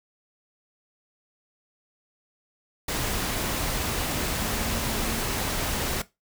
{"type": "tone in noise", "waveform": "sine", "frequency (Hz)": 225.8, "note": "A3", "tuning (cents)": 45, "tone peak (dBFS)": -35, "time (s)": [4.41, 5.2], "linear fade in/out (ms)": 5, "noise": "pink", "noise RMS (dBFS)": -28, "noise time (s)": [2.88, 6.02], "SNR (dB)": -10, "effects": ["noise-tail reverb RT60 0.2 s tail -17 dB re dry"]}